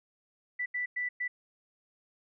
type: tone bursts at uneven times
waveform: sine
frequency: 1975.5 Hz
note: B6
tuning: in tune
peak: -30 dBFS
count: 4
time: 0.59-0.66 / 0.74-0.86 / 0.96-1.09 / 1.2-1.28 s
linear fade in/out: 10 ms
effects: none